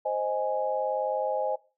sine chord, Ab major, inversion first, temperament equal, 523.3 / 622.3 / 830.6 Hz, C5 / Eb5 / Ab5, 0 / 0 / 0 cents, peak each -30 dBFS, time 0.05-1.56 s, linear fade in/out 10 ms, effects noise-tail reverb RT60 0.3 s tail -19 dB re dry

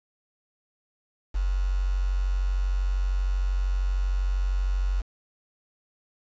sine tone with quantisation, 46.44 Hz, F#1, 7 cents sharp, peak -22 dBFS, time 1.34-5.02 s, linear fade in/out 20 ms, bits 7, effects resampled to 16000 Hz

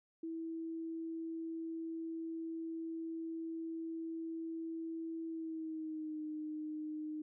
sine tone with pitch glide, 327.1 to 307 Hz, E4 to D#4, -13 to -23 cents, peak -39 dBFS, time 0.23-7.22 s, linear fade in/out 5 ms, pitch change -110 cents, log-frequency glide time 5.27-6.21 s, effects none

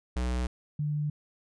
square / sine tone pair in turn, 61.74 / 148.81 Hz, B1 / D3, 0 / +23 cents, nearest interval octave + minor third, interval 1523 cents, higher second, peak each -28 / -27 dBFS, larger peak second, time 0.16-0.47 / 0.79-1.1 s, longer neither, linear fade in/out 5 ms, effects resampled to 22050 Hz

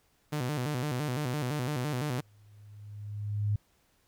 sawtooth tone with vibrato, 136.6 Hz, C#3, 25 cents flat, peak -26 dBFS, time 0.32-2.21 s, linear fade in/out 10 ms, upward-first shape square, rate 5.9 Hz, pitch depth 160 cents each way
sine tone with exponential growth, 103.83 Hz, G#2, in tune, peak -24 dBFS, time 2.08-3.56 s, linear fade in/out 5 ms, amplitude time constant 320 ms
effects pink hiss -69 dBFS RMS until 4.07 s

